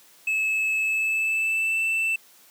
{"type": "tone with pitch glide", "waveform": "triangle", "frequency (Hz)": [2598, 2660], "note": ["E7", "E7"], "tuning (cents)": [-26, 15], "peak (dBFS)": -20, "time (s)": [0.27, 2.16], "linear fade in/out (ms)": 5, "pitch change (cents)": 41, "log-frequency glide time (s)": [0.82, 1.81], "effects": ["white hiss -54 dBFS RMS until 2.5 s", "high-pass 200 Hz 12 dB/octave"]}